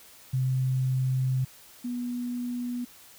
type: tone pair in turn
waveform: sine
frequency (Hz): 130 / 244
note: C3 / B3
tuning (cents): -11 / -21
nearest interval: major seventh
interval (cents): 1090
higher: second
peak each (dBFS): -23 / -29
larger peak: first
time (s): 0.33-1.45 / 1.84-2.85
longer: first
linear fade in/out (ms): 10
effects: white hiss -52 dBFS RMS until 3.18 s